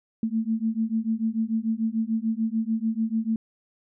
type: beating tone pair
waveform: sine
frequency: 220 / 226.8 Hz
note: A3 / A#3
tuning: 0 / -47 cents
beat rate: 6.8 Hz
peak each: -26 dBFS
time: 0.23-3.36 s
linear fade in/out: 2 ms
effects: none